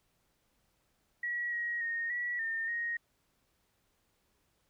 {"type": "tone with pitch steps", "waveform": "sine", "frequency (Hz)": [1921, 1896, 1852, 1936, 1815, 1872], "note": ["B6", "A#6", "A#6", "B6", "A#6", "A#6"], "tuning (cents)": [-48, 29, -12, -35, -47, 7], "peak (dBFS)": -32, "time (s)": [1.23, 2.97], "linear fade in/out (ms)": 5, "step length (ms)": 290, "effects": ["pink hiss -75 dBFS RMS until 4.69 s"]}